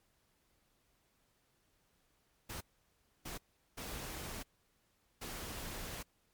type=noise bursts at uneven times; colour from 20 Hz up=pink; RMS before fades=-44 dBFS; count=4; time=2.49-2.61 / 3.25-3.38 / 3.77-4.43 / 5.21-6.03 s; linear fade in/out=10 ms; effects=pink hiss -75 dBFS RMS until 6.33 s + MP3 96 kbps